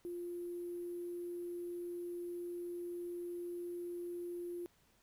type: tone with sample-and-hold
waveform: sine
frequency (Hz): 349.2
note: F4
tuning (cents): 0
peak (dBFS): -40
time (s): 0.05-4.66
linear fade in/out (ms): 0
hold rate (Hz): 11025
effects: pink hiss -71 dBFS RMS until 5.02 s